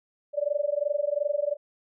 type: tone with amplitude modulation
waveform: sine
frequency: 583 Hz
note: D5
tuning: 13 cents flat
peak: -20 dBFS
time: 0.33-1.57 s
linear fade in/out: 50 ms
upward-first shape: sine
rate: 22.8 Hz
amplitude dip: 95%
effects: none